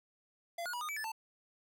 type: tone with pitch steps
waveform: square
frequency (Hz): 683 / 1445 / 970 / 1229 / 2304 / 1744 / 889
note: F5 / F#6 / B5 / D#6 / D7 / A6 / A5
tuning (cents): -39 / -41 / -31 / -22 / -34 / -16 / +18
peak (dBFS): -38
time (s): 0.58-1.119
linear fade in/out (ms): 5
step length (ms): 77
effects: none